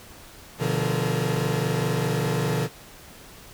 40% pulse tone cluster, 123.1 / 147.9 / 172.9 / 428.8 / 468.3 Hz, B2 / D3 / F3 / A4 / A#4, -5 / +13 / -17 / -45 / +8 cents, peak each -27 / -27 / -28 / -30 / -31 dBFS, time 0.58-2.69 s, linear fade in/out 50 ms, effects pink hiss -46 dBFS RMS until 3.53 s

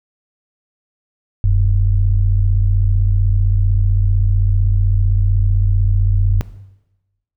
sine tone pair together, 41.19 / 96.9 Hz, E1 / G2, -1 / -20 cents, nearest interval octave + minor third, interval 1481 cents, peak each -13 dBFS, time 1.44-6.41 s, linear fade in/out 0 ms, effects noise-tail reverb RT60 1.0 s tail -17 dB re dry

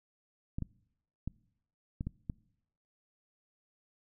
clicks, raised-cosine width 5 ms, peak -23 dBFS, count 6, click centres 0.585 / 0.623 / 1.276 / 2.009 / 2.07 / 2.298 s, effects noise-tail reverb RT60 0.8 s tail -24 dB re dry

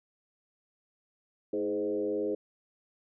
sine tone with frequency modulation, 415.3 Hz, G#4, in tune, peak -28 dBFS, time 1.53-2.35 s, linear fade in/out 5 ms, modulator 97.2 Hz, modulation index 1.2, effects none

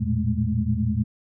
sine tone cluster, 83.4 / 112 / 119 / 207.1 / 217 Hz, E2 / A2 / A#2 / G#3 / A3, +21 / +31 / +36 / -5 / -24 cents, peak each -27 dBFS, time 0-1.04 s, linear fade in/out 20 ms, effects none

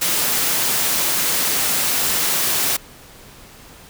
white high-pass noise, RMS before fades -19 dBFS, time 0.01-2.77 s, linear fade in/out 10 ms, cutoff 110 Hz, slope 24 dB/octave, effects pink hiss -43 dBFS RMS until 3.89 s

